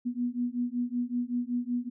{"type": "beating tone pair", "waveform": "sine", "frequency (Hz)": [241.1, 246.4], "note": ["B3", "B3"], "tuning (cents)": [-41, -4], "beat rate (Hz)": 5.3, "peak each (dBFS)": [-31, -31], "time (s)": [0.05, 1.9], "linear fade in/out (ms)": 20, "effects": []}